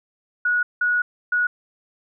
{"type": "tone bursts at uneven times", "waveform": "sine", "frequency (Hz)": 1459, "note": "F#6", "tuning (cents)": -25, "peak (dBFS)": -17, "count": 3, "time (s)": [[0.45, 0.63], [0.81, 1.02], [1.32, 1.47]], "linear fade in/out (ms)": 5, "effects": []}